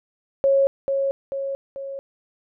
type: tone with echo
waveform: sine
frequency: 548 Hz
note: C#5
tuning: 20 cents flat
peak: -14 dBFS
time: 0.44-0.67 s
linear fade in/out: 0 ms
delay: 440 ms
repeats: 3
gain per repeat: -5 dB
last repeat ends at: 1.99 s
effects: none